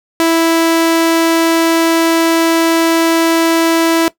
sawtooth tone, 329.6 Hz, E4, in tune, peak -5 dBFS, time 0.2-4.08 s, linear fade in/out 0 ms, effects noise-tail reverb RT60 0.1 s tail -18 dB re dry

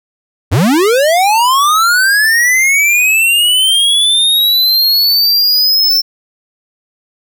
square linear sweep, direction up, 75 to 5370 Hz, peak -8 dBFS, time 0.51-6.02 s, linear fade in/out 20 ms, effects none

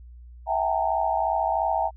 sine tone cluster, 655 / 756 / 819 / 913 Hz, E5 / F#5 / G#5 / A#5, -11 / +37 / -24 / -36 cents, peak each -27 dBFS, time 0.46-1.91 s, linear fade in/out 50 ms, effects added 60 Hz sine -42 dBFS peak until 1.96 s

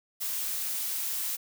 blue noise, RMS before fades -32 dBFS, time 0.2-1.37 s, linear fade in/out 20 ms, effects none

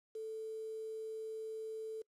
sine tone with quantisation, 440 Hz, A4, in tune, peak -40 dBFS, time 0.15-2.02 s, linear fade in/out 5 ms, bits 10, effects noise-tail reverb RT60 0.1 s tail -25 dB re dry + low-pass 9000 Hz 12 dB/octave

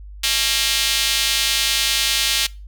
square tone with high-pass filter, 125 Hz, B2, 21 cents sharp, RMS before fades -19 dBFS, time 0.23-2.47 s, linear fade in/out 10 ms, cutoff 3200 Hz, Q 1.5, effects noise-tail reverb RT60 0.3 s tail -22 dB re dry + added 50 Hz sine -34 dBFS peak until 2.67 s

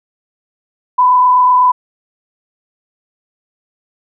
sine tone with frequency modulation, 1000 Hz, B5, 21 cents sharp, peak -6 dBFS, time 0.98-1.72 s, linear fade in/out 10 ms, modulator 28.1 Hz, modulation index 0.49, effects none

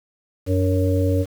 harmonic tone with a mistuned harmonic, 92.5 Hz, F#2, in tune, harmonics 1 / 3 / 5 / 6, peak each -18 / -23 / -25 / -26 dBFS, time 0.46-1.26 s, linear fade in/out 50 ms, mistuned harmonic 3, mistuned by +52 cents, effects 7-bit

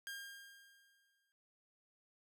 sawtooth tone with exponential decay, 1609 Hz, G6, 45 cents sharp, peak -39 dBFS, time 0.07-1.32 s, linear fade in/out 0 ms, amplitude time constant 270 ms, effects none

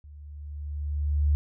sine tone with level ramp, 73.42 Hz, D2, in tune, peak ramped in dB -44 to -18 dBFS, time 0.04-1.35 s, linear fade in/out 0 ms, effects none

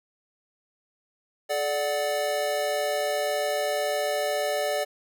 square chord, D major, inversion second, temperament equal with one note detuned, 429.2 / 587.3 / 740 Hz, A4 / D5 / F#5, -43 / 0 / 0 cents, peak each -33 / -27 / -32 dBFS, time 1.49-4.85 s, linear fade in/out 20 ms, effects none

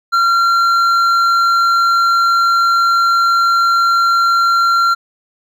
triangle tone with hard clipping, 1373 Hz, F6, 30 cents flat, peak -11 dBFS, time 0.12-4.95 s, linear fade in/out 20 ms, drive 10 dB, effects none

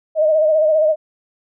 sine tone with vibrato, 622.3 Hz, D#5, in tune, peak -11 dBFS, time 0.15-0.96 s, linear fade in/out 50 ms, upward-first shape sine, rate 15 Hz, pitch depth 53 cents each way, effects none

